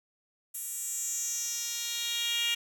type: tone with high-pass filter sweep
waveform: 10% pulse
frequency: 470 Hz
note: A#4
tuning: 14 cents sharp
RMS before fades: -33 dBFS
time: 0.54-2.55 s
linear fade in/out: 10 ms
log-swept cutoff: 9900 to 2900 Hz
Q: 3.4
effects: none